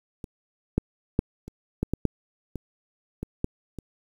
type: clicks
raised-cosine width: 3 ms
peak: -23 / -8 / -7 / -26 / -11 / -12 / -8 / -19 / -18 / -11 / -23 dBFS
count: 11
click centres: 0.242 / 0.78 / 1.191 / 1.48 / 1.83 / 1.936 / 2.053 / 2.557 / 3.23 / 3.444 / 3.787 s
effects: 8-bit